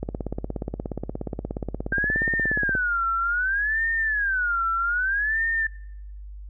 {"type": "click train", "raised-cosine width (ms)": 2, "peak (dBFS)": -15, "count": 47, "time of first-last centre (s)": [0.03, 2.752], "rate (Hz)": 16.9}
{"type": "tone with vibrato", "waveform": "sine", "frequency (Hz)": 1568, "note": "G6", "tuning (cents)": 0, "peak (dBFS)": -21, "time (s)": [1.92, 5.67], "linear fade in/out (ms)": 5, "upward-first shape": "sine", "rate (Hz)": 0.63, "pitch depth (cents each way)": 260}
{"effects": ["noise-tail reverb RT60 0.8 s tail -25 dB re dry", "added 50 Hz sine -36 dBFS peak until 6.49 s"]}